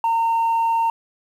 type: tone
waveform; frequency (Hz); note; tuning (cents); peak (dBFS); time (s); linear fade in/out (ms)
sine; 915; A#5; -32; -14; 0.04-0.9; 2
effects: tanh soft clip ceiling -15 dBFS + 8-bit